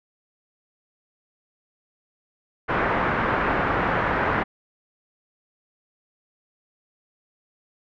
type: low-pass noise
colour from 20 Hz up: white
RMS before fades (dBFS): -23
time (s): 2.68-4.44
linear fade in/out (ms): 20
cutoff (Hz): 1700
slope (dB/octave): 24
effects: none

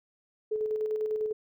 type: tone with tremolo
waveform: sine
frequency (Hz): 430.6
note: A4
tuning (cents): -37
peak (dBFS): -26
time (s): 0.51-1.33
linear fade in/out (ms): 10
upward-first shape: square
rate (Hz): 10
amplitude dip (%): 35
effects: none

